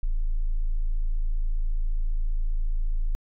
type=tone; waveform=sine; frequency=27.38 Hz; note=A0; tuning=8 cents flat; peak=-20 dBFS; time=0.03-3.15 s; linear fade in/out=0 ms; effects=tanh soft clip ceiling -17 dBFS

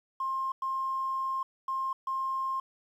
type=tone bursts at uneven times; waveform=triangle; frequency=1062 Hz; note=C6; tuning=25 cents sharp; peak=-25 dBFS; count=4; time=0.2-0.52 / 0.62-1.43 / 1.68-1.93 / 2.07-2.6 s; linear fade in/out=5 ms; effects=tanh soft clip ceiling -27 dBFS + 11-bit

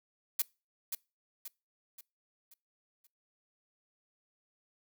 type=noise with echo; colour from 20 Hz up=blue; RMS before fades=-29 dBFS; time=0.39-0.42 s; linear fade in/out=5 ms; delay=530 ms; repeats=5; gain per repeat=-7 dB; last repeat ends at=3.07 s; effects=noise-tail reverb RT60 0.3 s tail -25 dB re dry

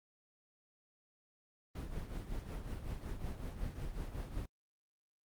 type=noise with tremolo; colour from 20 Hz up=brown; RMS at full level=-39 dBFS; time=1.75-4.46 s; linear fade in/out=5 ms; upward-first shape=triangle; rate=5.4 Hz; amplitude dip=65%; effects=Opus 24 kbps

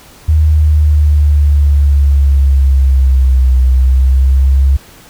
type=linear two-way sweep; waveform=sine; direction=down then up; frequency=77.78 to 63.6 to 68.3 Hz; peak=-5 dBFS; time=0.28-4.77 s; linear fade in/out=10 ms; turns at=3.61 s; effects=pink hiss -39 dBFS RMS until 5.09 s

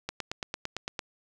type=click train; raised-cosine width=0.2 ms; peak=-15 dBFS; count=9; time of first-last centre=0.09-0.992 s; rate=8.87 Hz; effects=none

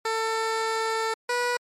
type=tone pair in turn; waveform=15% pulse; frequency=446.5 / 487.8 Hz; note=A4 / B4; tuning=+25 / -21 cents; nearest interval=major second; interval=154 cents; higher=second; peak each=-18 / -17 dBFS; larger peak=second; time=0.05-1.14 / 1.29-1.57 s; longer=first; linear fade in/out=5 ms; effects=low-pass 9000 Hz 12 dB/octave + MP3 64 kbps

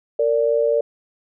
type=tone pair together; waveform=sine; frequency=459 / 583 Hz; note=A#4 / D5; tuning=-27 / -13 cents; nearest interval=major third; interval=414 cents; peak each=-18 dBFS; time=0.19-0.81 s; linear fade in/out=5 ms; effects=none

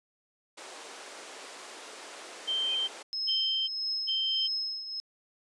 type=band-pass noise; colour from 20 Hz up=pink; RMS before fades=-46 dBFS; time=0.57-3.03 s; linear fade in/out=10 ms; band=360 to 9400 Hz; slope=24 dB/octave
type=tone bursts; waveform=sine; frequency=3132 Hz; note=G7; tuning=2 cents flat; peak=-27 dBFS; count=3; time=2.47-4.48 s; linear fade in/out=20 ms; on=410 ms; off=390 ms
type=tone with exponential growth; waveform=sine; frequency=2489 Hz; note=D#7; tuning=in tune; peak=-37 dBFS; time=2.58-2.75 s; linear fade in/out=5 ms; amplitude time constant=35 ms
type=tone with tremolo; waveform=sine; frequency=5170 Hz; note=E8; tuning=34 cents flat; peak=-28 dBFS; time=3.13-5 s; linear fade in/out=0 ms; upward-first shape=triangle; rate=1.6 Hz; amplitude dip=70%
effects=resampled to 24000 Hz

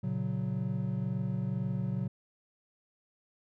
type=chord; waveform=triangle; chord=F# major; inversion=first; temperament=equal; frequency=116.54 / 138.59 / 185 Hz; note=A#2 / C#3 / F#3; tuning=0 / 0 / 0 cents; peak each=-33 / -33 / -32 dBFS; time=0.03-2.08 s; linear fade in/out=10 ms; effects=none

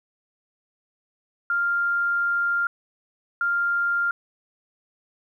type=tone bursts at uneven times; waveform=sine; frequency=1396.9 Hz; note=F6; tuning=in tune; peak=-20 dBFS; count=2; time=1.5-2.67 / 3.41-4.11 s; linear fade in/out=2 ms; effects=10-bit

